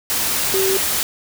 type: tone in noise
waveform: sine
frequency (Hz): 384.5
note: G4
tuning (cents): -33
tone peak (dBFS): -17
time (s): 0.54-0.77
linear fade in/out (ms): 0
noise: white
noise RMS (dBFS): -20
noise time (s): 0.1-1.03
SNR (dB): 0
effects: none